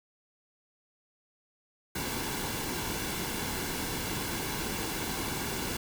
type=noise with comb filter; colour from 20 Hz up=pink; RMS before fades=-34 dBFS; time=1.95-5.77 s; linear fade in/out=5 ms; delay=1.6 ms; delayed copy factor=-0.5; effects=none